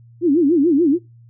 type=tone with vibrato; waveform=sine; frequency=311.1 Hz; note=D#4; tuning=in tune; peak=-11 dBFS; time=0.21-0.99 s; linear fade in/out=50 ms; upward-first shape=sine; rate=6.9 Hz; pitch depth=240 cents each way; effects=noise-tail reverb RT60 0.2 s tail -20 dB re dry + added 117 Hz sine -43 dBFS peak until 1.29 s